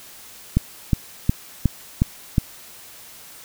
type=click train; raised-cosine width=5 ms; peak=-3 dBFS; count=6; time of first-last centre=0.57-2.382 s; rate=2.76 Hz; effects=white hiss -43 dBFS RMS until 3.44 s